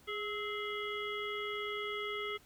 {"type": "harmonic tone with a mistuned harmonic", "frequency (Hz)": 415.3, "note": "G#4", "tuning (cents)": 0, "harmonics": [1, 3, 5, 7, 8], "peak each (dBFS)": [-40, -42, -41, -48, -45], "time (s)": [0.07, 2.38], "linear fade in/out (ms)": 20, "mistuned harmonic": 3, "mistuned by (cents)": 69, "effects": ["pink hiss -63 dBFS RMS until 2.45 s"]}